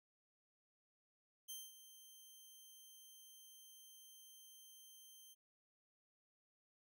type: tone with ADSR envelope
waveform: 10% pulse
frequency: 3136 Hz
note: G7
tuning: in tune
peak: -38 dBFS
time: 1.48-5.35 s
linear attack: 22 ms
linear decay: 210 ms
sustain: -13 dB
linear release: 26 ms
effects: none